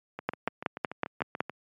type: two click trains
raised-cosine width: 0.5 ms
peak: -21 / -11 dBFS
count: 10 / 7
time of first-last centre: 0.19-1.496 / 0.29-1.405 s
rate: 6.89 / 5.38 Hz
effects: high-pass 150 Hz 12 dB/octave + MP3 96 kbps